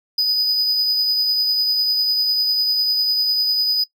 triangle tone with tremolo, 4978 Hz, D#8, in tune, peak -13 dBFS, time 0.18-3.84 s, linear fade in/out 5 ms, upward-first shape sine, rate 10 Hz, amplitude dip 25%, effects noise-tail reverb RT60 0.1 s tail -21 dB re dry

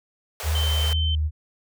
pink high-pass noise, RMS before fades -33 dBFS, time 0.4-0.93 s, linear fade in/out 0 ms, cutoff 400 Hz, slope 96 dB/octave
sine tone with vibrato, 77.3 Hz, D#2, 11 cents flat, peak -20 dBFS, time 0.43-1.31 s, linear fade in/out 50 ms, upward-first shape triangle, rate 2.2 Hz, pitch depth 15 cents each way
sine tone, 3091 Hz, G7, 25 cents flat, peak -26 dBFS, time 0.55-1.15 s, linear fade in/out 2 ms
effects none

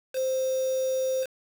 sine tone with quantisation, 522 Hz, C5, 4 cents flat, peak -24 dBFS, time 0.13-1.27 s, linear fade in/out 50 ms, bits 6, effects none

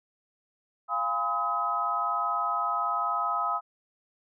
sine tone cluster, 695 / 816 / 1009 / 1271 Hz, F5 / G#5 / B5 / D#6, -9 / -31 / +37 / +36 cents, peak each -34 / -34 / -34 / -27 dBFS, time 0.88-3.61 s, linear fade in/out 50 ms, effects none

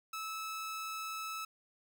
sawtooth tone, 1304 Hz, E6, 19 cents flat, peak -35 dBFS, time 0.13-1.45 s, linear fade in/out 5 ms, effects none

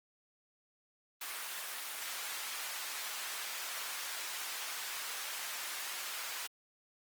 pink high-pass noise, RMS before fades -41 dBFS, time 1.21-6.47 s, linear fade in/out 5 ms, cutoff 1200 Hz, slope 12 dB/octave, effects Opus 24 kbps

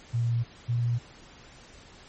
sine tone pair in turn, 117.7 / 119.21 Hz, A#2 / A#2, +17 / +39 cents, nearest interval unison, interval 22 cents, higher second, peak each -23 dBFS, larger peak neither, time 0.13-0.44 / 0.68-0.99 s, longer neither, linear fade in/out 20 ms, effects pink hiss -51 dBFS RMS until 2.08 s + MP3 32 kbps

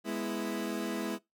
30% pulse chord, E major, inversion first, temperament equal, 207.7 / 246.9 / 329.6 Hz, G#3 / B3 / E4, 0 / 0 / 0 cents, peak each -34 / -36 / -34 dBFS, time 0.04-1.19 s, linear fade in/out 50 ms, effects noise-tail reverb RT60 0.2 s tail -23 dB re dry

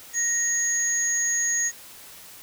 sine tone pair together, 1869 / 6660 Hz, A#6 / G#8, +4 / +4 cents, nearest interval octave + minor seventh, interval 2200 cents, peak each -28 / -22 dBFS, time 0.13-1.72 s, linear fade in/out 50 ms, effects white hiss -45 dBFS RMS until 2.42 s

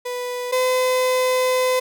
35% pulse tone pair in turn, 493.9 / 509 Hz, B4 / C5, 0 / -48 cents, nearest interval minor second, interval 52 cents, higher second, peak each -23 / -15 dBFS, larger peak second, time 0.05-0.52 / 0.52-1.8 s, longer second, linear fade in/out 10 ms, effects none

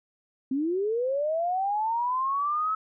sine linear sweep, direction up, 255.1 to 1300 Hz, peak -24 dBFS, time 0.51-2.75 s, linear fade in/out 5 ms, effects none

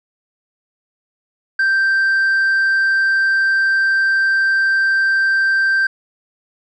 sine tone with tanh clipping, 1568 Hz, G6, in tune, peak -13 dBFS, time 1.59-5.87 s, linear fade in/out 5 ms, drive 2 dB, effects none

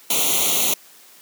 white noise with comb filter, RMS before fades -19 dBFS, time 0.1-0.74 s, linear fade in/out 5 ms, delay 0.3 ms, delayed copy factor +0.95, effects white hiss -48 dBFS RMS until 1.21 s + high-pass 200 Hz 12 dB/octave

